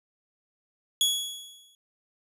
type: tone with exponential decay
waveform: sawtooth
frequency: 3359 Hz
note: G#7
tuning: 19 cents sharp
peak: -16 dBFS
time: 1.01-1.75 s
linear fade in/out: 1 ms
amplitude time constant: 160 ms
effects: resampled to 32000 Hz

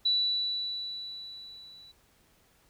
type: tone with level ramp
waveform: sine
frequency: 3950 Hz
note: B7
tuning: in tune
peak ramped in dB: -22 to -50 dBFS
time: 0.05-1.92 s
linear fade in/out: 10 ms
effects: pink hiss -65 dBFS RMS until 2.69 s

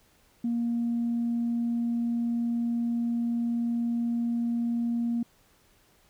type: tone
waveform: sine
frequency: 235.2 Hz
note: A#3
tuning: 16 cents sharp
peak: -24 dBFS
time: 0.44-5.23 s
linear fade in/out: 5 ms
effects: tanh soft clip ceiling -21 dBFS + pink hiss -63 dBFS RMS until 6.09 s

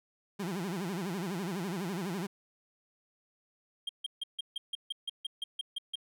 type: tone with vibrato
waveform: 30% pulse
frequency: 183.5 Hz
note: F#3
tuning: 14 cents flat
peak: -31 dBFS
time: 0.39-2.27 s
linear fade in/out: 10 ms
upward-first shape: sine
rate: 12 Hz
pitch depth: 200 cents each way
type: tone bursts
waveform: triangle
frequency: 3210 Hz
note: G7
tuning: 40 cents sharp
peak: -31 dBFS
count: 13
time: 3.87-5.956 s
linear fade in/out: 5 ms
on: 22 ms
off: 150 ms
effects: none

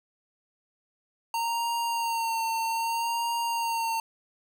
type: tone with vibrato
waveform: square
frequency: 920 Hz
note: A#5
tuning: 23 cents flat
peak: -27 dBFS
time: 1.34-4 s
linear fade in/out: 2 ms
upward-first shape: sine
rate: 0.63 Hz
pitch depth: 28 cents each way
effects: none

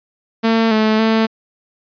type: tone with pitch steps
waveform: sawtooth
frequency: 225.9 / 217.3 / 222.3 Hz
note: A3 / A3 / A3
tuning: +46 / -21 / +18 cents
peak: -8 dBFS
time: 0.43-1.27 s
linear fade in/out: 20 ms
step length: 280 ms
effects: resampled to 11025 Hz

